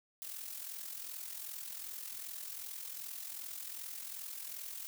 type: noise with amplitude modulation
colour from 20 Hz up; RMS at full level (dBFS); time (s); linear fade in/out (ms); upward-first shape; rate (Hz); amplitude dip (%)
blue; -42; 0.22-4.87; 0; sine; 42.6; 60
effects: none